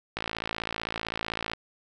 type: click train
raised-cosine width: 0.3 ms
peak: -14 dBFS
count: 77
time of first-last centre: 0.17-1.534 s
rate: 55.7 Hz
effects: none